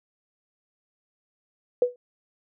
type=tone with exponential decay; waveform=sine; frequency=492 Hz; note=B4; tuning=7 cents flat; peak=-13 dBFS; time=1.82-1.96 s; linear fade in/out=2 ms; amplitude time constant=29 ms; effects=none